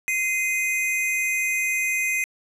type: tone pair together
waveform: square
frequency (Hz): 2073 / 2489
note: C7 / D#7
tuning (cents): -17 / 0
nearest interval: minor third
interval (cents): 317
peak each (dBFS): -25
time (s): 0.08-2.24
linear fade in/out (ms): 0
effects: low-pass 12000 Hz 12 dB/octave